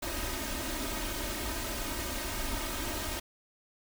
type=noise with comb filter; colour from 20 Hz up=pink; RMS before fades=-35 dBFS; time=0.02-3.2 s; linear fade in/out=10 ms; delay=3.2 ms; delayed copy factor=+0.95; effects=none